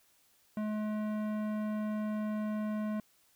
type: tone with tanh clipping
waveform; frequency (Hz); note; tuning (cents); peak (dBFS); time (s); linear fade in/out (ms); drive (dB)
sine; 213.1; G#3; +45; -34; 0.57-3; 2; 16
effects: white hiss -68 dBFS RMS until 3.35 s